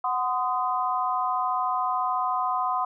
sine chord, C diminished, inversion second, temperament equal with one note detuned, 740 / 1026.2 / 1244.5 Hz, Gb5 / C6 / Eb6, 0 / -34 / 0 cents, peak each -28 / -26 / -29 dBFS, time 0.04-2.85 s, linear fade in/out 5 ms, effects none

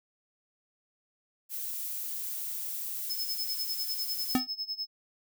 violet noise, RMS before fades -36 dBFS, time 1.49-4.41 s, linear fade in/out 50 ms
triangle tone with tremolo, 5200 Hz, E8, 24 cents flat, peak -29 dBFS, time 3.09-4.87 s, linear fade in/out 20 ms, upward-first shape sine, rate 10 Hz, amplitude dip 90%
square tone with exponential decay, 254.6 Hz, C4, 47 cents flat, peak -20 dBFS, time 4.35-4.47 s, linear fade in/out 1 ms, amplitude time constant 26 ms
effects none

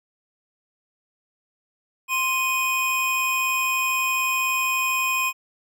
square tone pair together, 1048 / 2489 Hz, C6 / D#7, +2 / 0 cents, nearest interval octave + minor third, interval 1498 cents, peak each -26 / -23 dBFS, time 2.08-5.33 s, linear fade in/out 50 ms, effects none

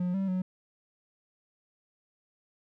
triangle tone with pitch steps, 179.2 / 193.4 / 184.6 Hz, F3 / G3 / F#3, +45 / -23 / -4 cents, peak -25 dBFS, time 0-0.42 s, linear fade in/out 5 ms, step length 140 ms, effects none

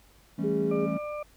triangle chord, A dominant seventh, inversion second, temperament just, 165 / 198 / 220 / 275 Hz, E3 / G3 / A3 / C#4, +2 / +18 / 0 / -14 cents, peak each -31 dBFS, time 0.38-0.98 s, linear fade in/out 10 ms
sine tone, 410 Hz, G#4, 22 cents flat, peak -26 dBFS, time 0.43-0.87 s, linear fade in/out 20 ms
harmonic tone, 596 Hz, D5, 25 cents sharp, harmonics 1 / 2 / 4, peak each -33 / -39 / -45 dBFS, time 0.71-1.23 s, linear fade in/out 5 ms
effects added 50 Hz sine -60 dBFS peak until 1.36 s + pink hiss -60 dBFS RMS until 1.36 s

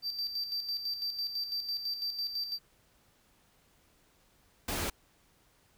triangle tone with tremolo, 4672 Hz, D8, 10 cents flat, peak -30 dBFS, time 0.02-2.59 s, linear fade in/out 50 ms, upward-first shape square, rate 6 Hz, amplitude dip 55%
pink noise, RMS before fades -34 dBFS, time 4.68-4.9 s, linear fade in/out 5 ms
effects pink hiss -67 dBFS RMS until 5.77 s

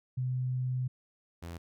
sine / sawtooth tone pair in turn, 127.3 / 84.96 Hz, C3 / F2, -47 / -47 cents, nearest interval perfect fifth, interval 700 cents, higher first, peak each -29 / -36 dBFS, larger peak first, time 0.17-0.88 / 1.42-1.58 s, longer first, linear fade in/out 10 ms, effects none

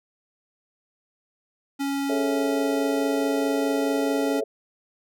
square tone, 278 Hz, C#4, 5 cents sharp, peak -25 dBFS, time 1.79-4.41 s, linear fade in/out 20 ms
sine chord, A major seventh, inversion third, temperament equal, 415.3 / 440 / 554.4 / 659.3 Hz, G#4 / A4 / C#5 / E5, 0 / 0 / 0 / 0 cents, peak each -32 / -27 / -30 / -31 dBFS, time 2.09-4.44 s, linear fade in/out 10 ms
effects none

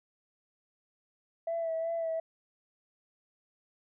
sine tone with vibrato, 659.3 Hz, E5, in tune, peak -29 dBFS, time 1.47-2.2 s, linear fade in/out 5 ms, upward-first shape sine, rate 2.7 Hz, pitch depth 29 cents each way, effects tanh soft clip ceiling -26 dBFS

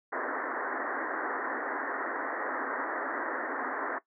white band-pass noise, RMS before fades -34 dBFS, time 0.12-3.99 s, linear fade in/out 10 ms, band 250 to 1900 Hz, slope 96 dB/octave, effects noise-tail reverb RT60 0.1 s tail -17 dB re dry

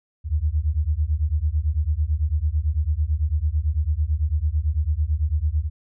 sine beating tone pair, 72 / 81 Hz, D2 / E2, -34 / -30 cents, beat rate 9 Hz, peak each -22 dBFS, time 0.24-5.7 s, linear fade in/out 50 ms, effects none

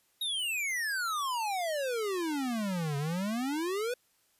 square exponential two-way sweep, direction down then up, 3818 to 138.59 to 507 Hz, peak -31 dBFS, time 0.21-3.94 s, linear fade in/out 5 ms, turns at 2.97 s, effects white hiss -70 dBFS RMS until 4.39 s + resampled to 32000 Hz

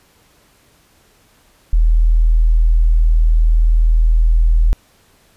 sine tone, 40.3 Hz, E1, 38 cents flat, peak -8 dBFS, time 1.73-4.73 s, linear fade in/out 0 ms, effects pink hiss -53 dBFS RMS until 5.36 s + resampled to 32000 Hz

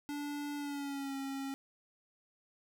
square tone with pitch glide, 290.3 to 272.4 Hz, D4 to C#4, -20 to -30 cents, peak -38 dBFS, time 0.09-1.54 s, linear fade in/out 0 ms, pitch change -110 cents, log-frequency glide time 0.56-1.16 s, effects none

